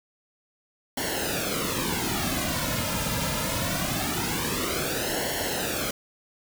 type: noise with flanger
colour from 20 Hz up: pink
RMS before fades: -28 dBFS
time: 0.97-5.91 s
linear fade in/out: 5 ms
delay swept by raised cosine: 0.81 to 2.71 ms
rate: 0.23 Hz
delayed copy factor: -0.8
effects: none